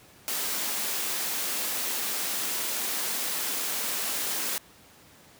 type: high-pass noise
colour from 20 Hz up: white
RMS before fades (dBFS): -30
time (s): 0.28-4.58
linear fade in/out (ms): 0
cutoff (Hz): 190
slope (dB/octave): 48
effects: pink hiss -54 dBFS RMS until 5.39 s + high-pass 80 Hz 12 dB/octave